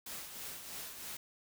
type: noise with tremolo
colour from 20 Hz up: white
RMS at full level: -43 dBFS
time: 0.06-1.17 s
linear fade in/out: 5 ms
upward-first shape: triangle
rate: 3.1 Hz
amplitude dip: 55%
effects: none